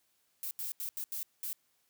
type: noise bursts at uneven times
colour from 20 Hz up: violet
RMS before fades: -38 dBFS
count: 6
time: 0.43-0.51 / 0.59-0.72 / 0.8-0.89 / 0.97-1.04 / 1.12-1.23 / 1.43-1.53 s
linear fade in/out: 0 ms
effects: white hiss -74 dBFS RMS until 1.89 s + high-pass 60 Hz 12 dB/octave